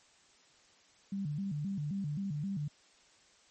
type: tone with vibrato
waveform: sine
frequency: 170.5 Hz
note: F3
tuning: 41 cents flat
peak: -33 dBFS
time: 1.12-2.68 s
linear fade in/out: 5 ms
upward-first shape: square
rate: 3.8 Hz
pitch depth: 250 cents each way
effects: white hiss -64 dBFS RMS until 3.5 s + MP3 32 kbps